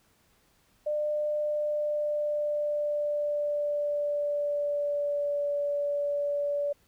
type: tone with pitch glide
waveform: sine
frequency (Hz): 599 to 576.6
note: D5 to D5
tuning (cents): +34 to -32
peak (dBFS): -26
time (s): 0.86-6.73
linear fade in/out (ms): 10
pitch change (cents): -66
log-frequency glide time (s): 1.3-5.53
effects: pink hiss -66 dBFS RMS until 6.87 s